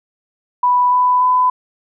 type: tone with pitch steps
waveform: sine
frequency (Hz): 987.8 / 995.8 / 1003.9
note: B5 / B5 / B5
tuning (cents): 0 / +14 / +28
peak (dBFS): -10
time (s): 0.63-1.5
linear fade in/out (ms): 5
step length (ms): 290
effects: none